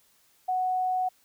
sine tone, 740 Hz, F#5, in tune, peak -24 dBFS, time 0.48-1.09 s, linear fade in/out 10 ms, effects white hiss -64 dBFS RMS until 1.24 s

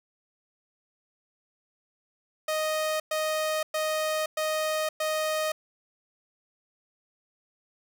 sawtooth tone bursts, 622.3 Hz, D#5, in tune, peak -22 dBFS, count 5, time 2.48-5.52 s, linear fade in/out 5 ms, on 520 ms, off 110 ms, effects none

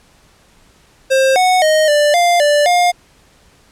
square tone with pitch steps, 531 / 737 / 622 / 590 / 698 / 587 / 709 Hz, C5 / F#5 / D#5 / D5 / F5 / D5 / F5, +25 / -7 / -1 / +8 / -1 / -1 / +26 cents, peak -10 dBFS, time 1.1-2.92 s, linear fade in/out 20 ms, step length 260 ms, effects pink hiss -50 dBFS RMS until 3.71 s + low-pass 10000 Hz 12 dB/octave

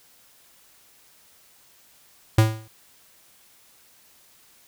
square tone with exponential decay, 110 Hz, A2, in tune, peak -11 dBFS, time 2.38-2.68 s, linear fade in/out 5 ms, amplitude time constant 64 ms, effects white hiss -56 dBFS RMS until 4.67 s

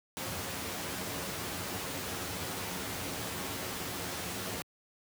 pink noise with comb filter, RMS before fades -37 dBFS, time 0.17-4.62 s, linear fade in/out 0 ms, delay 11 ms, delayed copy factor +0.5, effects high-pass 100 Hz 12 dB/octave

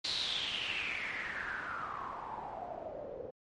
white noise with low-pass filter sweep, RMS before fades -39 dBFS, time 0.04-3.31 s, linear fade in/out 10 ms, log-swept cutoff 4300 to 470 Hz, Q 6.8, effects MP3 48 kbps

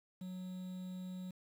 triangle tone with quantisation, 183.9 Hz, F#3, 10 cents flat, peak -40 dBFS, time 0.21-1.31 s, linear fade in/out 5 ms, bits 10, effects none

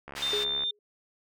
click train, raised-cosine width 0.5 ms, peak -26 dBFS, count 40, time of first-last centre 0.08-0.636 s, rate 70.2 Hz
white band-pass noise, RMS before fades -38 dBFS, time 0.15-0.45 s, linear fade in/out 20 ms, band 970 to 4200 Hz, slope 12 dB/octave
sine tone, 3601 Hz, A7, 39 cents sharp, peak -27 dBFS, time 0.22-0.71 s, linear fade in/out 5 ms
sine tone with exponential decay, 415.3 Hz, G#4, in tune, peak -27 dBFS, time 0.33-0.79 s, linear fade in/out 2 ms, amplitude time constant 100 ms
effects none

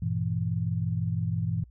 sine chord, E diminished, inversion first, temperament just, 98.89 / 118.67 / 164.81 Hz, G2 / Bb2 / E3, +16 / +31 / 0 cents, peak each -30 dBFS, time 0.02-1.64 s, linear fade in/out 5 ms, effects added 60 Hz sine -50 dBFS peak until 1.7 s

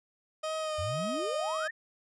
30% pulse tone with vibrato, 622.3 Hz, D#5, in tune, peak -29 dBFS, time 0.43-1.68 s, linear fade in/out 10 ms, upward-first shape sine, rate 2 Hz, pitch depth 28 cents each way
sine exponential sweep, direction up, 79.5 to 1899 Hz, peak -34 dBFS, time 0.78-1.71 s, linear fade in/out 10 ms
effects resampled to 22050 Hz

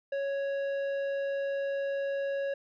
sine tone with tanh clipping, 554.4 Hz, C#5, in tune, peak -31 dBFS, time 0.12-2.54 s, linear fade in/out 5 ms, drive 10 dB, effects none

